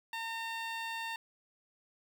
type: tone with notch filter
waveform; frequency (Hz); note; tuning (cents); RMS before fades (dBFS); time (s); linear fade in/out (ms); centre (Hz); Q
15% pulse; 910; A#5; -42; -39; 0.13-1.16; 2; 11000; 0.66
effects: none